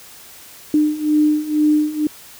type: beating tone pair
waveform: sine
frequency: 300.9 / 303 Hz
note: D4 / D#4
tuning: +42 / -46 cents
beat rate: 2.1 Hz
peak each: -18 / -15 dBFS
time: 0.74-2.07 s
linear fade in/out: 2 ms
effects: white hiss -41 dBFS RMS until 2.39 s